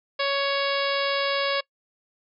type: harmonic tone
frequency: 557 Hz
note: C#5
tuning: 8 cents sharp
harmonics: 1 / 2 / 3 / 4 / 5 / 6 / 7 / 8 / 9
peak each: -26 / -29 / -31 / -32 / -33 / -34 / -34 / -35 / -36 dBFS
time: 0.19-1.61 s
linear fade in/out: 10 ms
effects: noise-tail reverb RT60 0.1 s tail -23 dB re dry